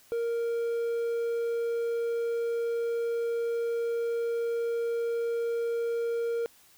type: tone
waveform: triangle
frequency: 466.2 Hz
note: A#4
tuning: in tune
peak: -25 dBFS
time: 0.12-6.46 s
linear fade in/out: 0 ms
effects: white hiss -59 dBFS RMS until 6.77 s